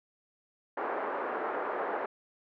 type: band-pass noise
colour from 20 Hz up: pink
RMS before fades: -34 dBFS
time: 0.77-2.06 s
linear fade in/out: 5 ms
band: 380 to 1500 Hz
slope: 24 dB/octave
effects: none